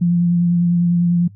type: tone with vibrato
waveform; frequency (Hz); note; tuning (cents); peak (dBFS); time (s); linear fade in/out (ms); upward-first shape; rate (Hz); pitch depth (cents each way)
sine; 173.4; F3; -12; -12; 0.01-1.28; 10; triangle; 10; 22
effects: noise-tail reverb RT60 0.1 s tail -25 dB re dry + added 102 Hz sine -39 dBFS peak until 1.35 s